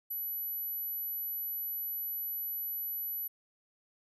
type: tone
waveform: sine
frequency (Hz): 11880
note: F#9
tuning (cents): +6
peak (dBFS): -34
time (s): 0.1-3.28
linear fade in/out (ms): 10
effects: none